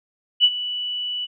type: tone with ADSR envelope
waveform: sine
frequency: 2960 Hz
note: F#7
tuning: in tune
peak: -9 dBFS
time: 0.4-1.27 s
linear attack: 42 ms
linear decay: 51 ms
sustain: -15 dB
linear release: 31 ms
effects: none